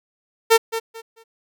sawtooth tone with echo, 452.7 Hz, A4, 49 cents sharp, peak -6 dBFS, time 0.5-0.58 s, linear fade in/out 20 ms, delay 220 ms, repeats 3, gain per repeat -12 dB, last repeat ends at 1.24 s, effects none

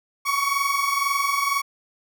30% pulse tone pair together, 1108.7 / 1130.7 Hz, C#6 / C#6, 0 / +34 cents, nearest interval unison, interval 34 cents, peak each -21 dBFS, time 0.25-1.62 s, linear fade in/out 20 ms, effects none

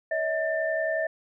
sine tone cluster, 570 / 641 / 1787 Hz, C#5 / E5 / A6, +48 / -49 / +26 cents, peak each -33 / -26 / -30 dBFS, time 0.11-1.07 s, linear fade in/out 5 ms, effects none

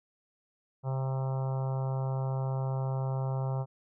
harmonic tone, 132.8 Hz, C3, 26 cents sharp, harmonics 1 / 3 / 4 / 5 / 6 / 7 / 8 / 9 / 10, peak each -29 / -44 / -42 / -44 / -44 / -45 / -51 / -52 / -54 dBFS, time 0.83-3.66 s, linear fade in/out 50 ms, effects none

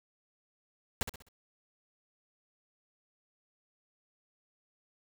pink noise with echo, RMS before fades -31 dBFS, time 1.01-1.03 s, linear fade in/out 0 ms, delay 64 ms, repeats 4, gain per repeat -8 dB, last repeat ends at 1.286 s, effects none

